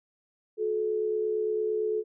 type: tone pair together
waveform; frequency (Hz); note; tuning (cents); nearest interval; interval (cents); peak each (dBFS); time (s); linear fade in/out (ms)
sine; 363.4 / 432.2; F#4 / A4; -31 / -31; minor third; 300; -33 / -26; 0.57-2.04; 50
effects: none